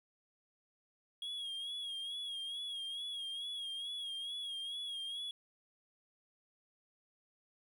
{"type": "tone with vibrato", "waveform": "triangle", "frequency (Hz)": 3296, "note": "G#7", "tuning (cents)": -14, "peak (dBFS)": -38, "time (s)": [1.22, 5.31], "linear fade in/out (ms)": 2, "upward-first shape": "sine", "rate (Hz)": 2.3, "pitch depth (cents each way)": 57, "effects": ["12-bit"]}